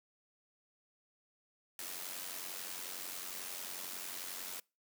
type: noise with amplitude modulation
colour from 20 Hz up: white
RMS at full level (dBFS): -41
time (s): 1.79-4.6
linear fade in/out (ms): 2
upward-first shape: sine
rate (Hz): 91.1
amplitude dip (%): 60
effects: noise-tail reverb RT60 0.3 s tail -26 dB re dry + high-pass 200 Hz 12 dB/octave